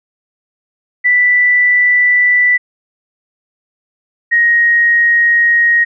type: tone pair in turn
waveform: sine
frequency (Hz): 1975.5 / 1878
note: B6 / A#6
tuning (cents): 0 / +12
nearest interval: minor second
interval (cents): 88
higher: first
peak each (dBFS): -7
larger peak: neither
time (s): 1.04-2.58 / 4.31-5.85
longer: neither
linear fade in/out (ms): 20
effects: none